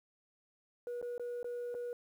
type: tone with dropouts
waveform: sine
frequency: 483.4 Hz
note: B4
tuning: 37 cents flat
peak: -35 dBFS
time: 0.87-1.93 s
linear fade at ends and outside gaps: 1 ms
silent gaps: 1.015-1.026 / 1.18-1.196 / 1.43-1.444 / 1.743-1.749 s
effects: tanh soft clip ceiling -36 dBFS + 11-bit